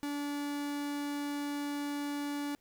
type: tone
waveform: 45% pulse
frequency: 288.6 Hz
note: D4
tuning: 30 cents flat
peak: -34 dBFS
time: 0.03-2.55 s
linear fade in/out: 0 ms
effects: pink hiss -72 dBFS RMS until 2.6 s